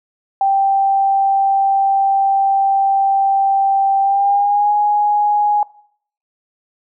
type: tone with pitch glide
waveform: sine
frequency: 784 to 830.6 Hz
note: G5 to G#5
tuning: 0 to 0 cents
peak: -11 dBFS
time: 0.41-5.63 s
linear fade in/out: 2 ms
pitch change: +100 cents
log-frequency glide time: 4.01-4.72 s
effects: noise-tail reverb RT60 0.6 s tail -21 dB re dry